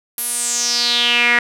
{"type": "tone with band-pass filter sweep", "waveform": "sawtooth", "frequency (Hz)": 240, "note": "B3", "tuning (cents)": -49, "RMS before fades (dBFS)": -17, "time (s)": [0.18, 1.39], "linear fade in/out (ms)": 2, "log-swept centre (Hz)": [12000, 1900], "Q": 5.2, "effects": []}